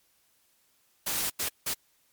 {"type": "noise bursts at uneven times", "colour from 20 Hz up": "white", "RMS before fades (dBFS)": -30, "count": 3, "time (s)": [[1.06, 1.3], [1.39, 1.49], [1.66, 1.74]], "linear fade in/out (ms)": 10, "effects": ["white hiss -68 dBFS RMS until 2.12 s", "MP3 96 kbps"]}